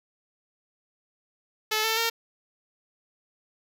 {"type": "tone with pitch steps", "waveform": "5% pulse", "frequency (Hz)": [432.9, 445.6, 458.6], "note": ["A4", "A4", "A#4"], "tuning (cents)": [-28, 22, -28], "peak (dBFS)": -12, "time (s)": [1.71, 2.1], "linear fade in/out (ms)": 10, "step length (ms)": 130, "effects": []}